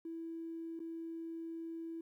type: tone with dropouts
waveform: triangle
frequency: 329.6 Hz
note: E4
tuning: in tune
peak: -37 dBFS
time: 0.05-2.01 s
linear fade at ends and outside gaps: 5 ms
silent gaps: 0.793-0.801 s
effects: tanh soft clip ceiling -39 dBFS + 13-bit